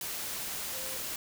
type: tone in noise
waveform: sine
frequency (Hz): 523.3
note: C5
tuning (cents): 0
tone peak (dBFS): -46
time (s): 0.73-0.97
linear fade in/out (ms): 2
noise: white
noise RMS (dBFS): -37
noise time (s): 0.01-1.16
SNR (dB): -12
effects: none